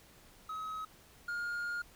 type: tone pair in turn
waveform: triangle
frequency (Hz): 1275 / 1418.8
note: D#6 / F6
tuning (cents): +42 / +27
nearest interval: major second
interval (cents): 185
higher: second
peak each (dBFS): -36 / -33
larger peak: second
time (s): 0.49-0.85 / 1.28-1.82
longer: second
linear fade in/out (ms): 5
effects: pink hiss -60 dBFS RMS until 1.95 s